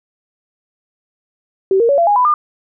sine tone with pitch steps, 384.1 / 464.8 / 562.4 / 680.4 / 823.3 / 996.2 / 1205.4 Hz, G4 / A#4 / C#5 / F5 / G#5 / B5 / D6, -35 / -5 / +25 / -45 / -15 / +15 / +45 cents, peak -9 dBFS, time 1.71-2.34 s, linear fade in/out 2 ms, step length 90 ms, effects none

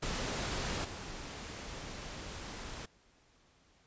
pink noise with level steps, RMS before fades -36 / -44 dBFS, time 0.02-2.86 s, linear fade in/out 10 ms, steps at 0.84 s, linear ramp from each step 10 ms, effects pink hiss -67 dBFS RMS until 3.86 s + resampled to 16000 Hz

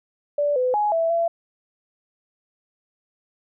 sine tone with pitch steps, 582 / 505 / 836 / 660 / 674 Hz, D5 / B4 / G#5 / E5 / E5, -16 / +39 / +11 / +2 / +38 cents, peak -18 dBFS, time 0.38-1.28 s, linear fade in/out 5 ms, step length 180 ms, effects none

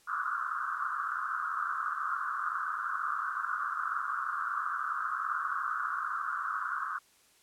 pink band-pass noise, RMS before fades -34 dBFS, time 0.07-6.99 s, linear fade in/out 20 ms, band 1100 to 1500 Hz, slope 96 dB/octave, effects white hiss -64 dBFS RMS until 7.42 s + low-pass 11000 Hz 12 dB/octave

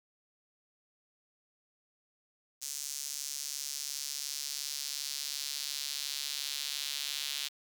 square tone with high-pass filter sweep, 71.4 Hz, D2, 48 cents flat, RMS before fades -38 dBFS, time 2.61-7.49 s, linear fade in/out 20 ms, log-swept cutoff 6300 to 3600 Hz, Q 1.9, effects none

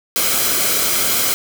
white noise with comb filter, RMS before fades -17 dBFS, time 0.16-1.34 s, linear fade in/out 0 ms, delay 1.1 ms, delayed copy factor -0.5, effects none

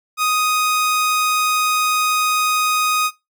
sawtooth tone, 1247 Hz, D#6, 3 cents sharp, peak -12 dBFS, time 0.17-3.11 s, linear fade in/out 50 ms, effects noise-tail reverb RT60 0.2 s tail -19 dB re dry

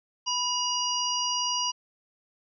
harmonic tone with a mistuned harmonic, 957 Hz, A#5, 45 cents sharp, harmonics 1 / 3 / 5 / 6, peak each -31 / -31 / -31 / -31 dBFS, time 0.26-1.72 s, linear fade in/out 20 ms, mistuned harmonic 1, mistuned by +58 cents, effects none

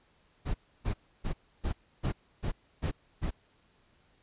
brown noise bursts, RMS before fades -30 dBFS, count 8, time 0.45-3.31 s, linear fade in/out 20 ms, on 95 ms, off 300 ms, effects pink hiss -67 dBFS RMS until 4.22 s + resampled to 8000 Hz

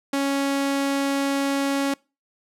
sawtooth tone, 277.2 Hz, C#4, in tune, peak -17 dBFS, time 0.13-1.94 s, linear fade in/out 5 ms, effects noise-tail reverb RT60 0.3 s tail -25 dB re dry + low-pass 12000 Hz 12 dB/octave

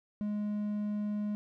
triangle tone, 208.5 Hz, G#3, 7 cents sharp, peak -29 dBFS, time 0.21-1.35 s, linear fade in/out 0 ms, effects none

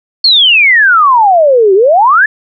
sine exponential two-way sweep, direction down then up, 4435 to 370 to 1777 Hz, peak -3 dBFS, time 0.24-2.26 s, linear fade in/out 5 ms, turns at 1.74 s, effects none

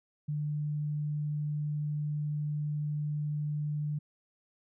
sine tone, 149 Hz, D3, 25 cents sharp, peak -30 dBFS, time 0.28-3.99 s, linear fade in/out 10 ms, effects none

